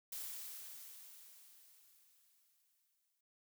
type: noise with exponential decay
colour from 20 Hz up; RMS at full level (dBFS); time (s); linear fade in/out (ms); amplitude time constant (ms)
blue; -44; 0.12-3.21; 5; 670
effects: none